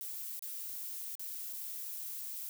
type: noise with dropouts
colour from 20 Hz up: violet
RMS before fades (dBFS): -42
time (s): 0.01-2.49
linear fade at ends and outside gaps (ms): 0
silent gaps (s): 0.393-0.424 / 1.153-1.195 / 1.528-1.532
effects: none